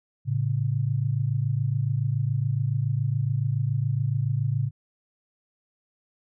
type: tone pair together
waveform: sine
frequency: 111.48 / 138.59 Hz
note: A2 / C#3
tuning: +23 / 0 cents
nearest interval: major third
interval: 377 cents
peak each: -25 dBFS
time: 0.25-4.71 s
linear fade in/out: 50 ms
effects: none